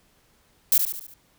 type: noise with echo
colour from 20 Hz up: violet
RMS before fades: -17 dBFS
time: 0.72-0.78 s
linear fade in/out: 2 ms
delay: 72 ms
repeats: 5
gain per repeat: -6 dB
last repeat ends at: 1.14 s
effects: pink hiss -62 dBFS RMS until 1.38 s